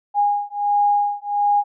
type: beating tone pair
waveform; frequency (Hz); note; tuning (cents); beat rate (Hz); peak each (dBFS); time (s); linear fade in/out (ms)
sine; 819 / 820.4; G#5 / G#5; -24 / -21; 1.4; -19; 0.14-1.64; 50
effects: none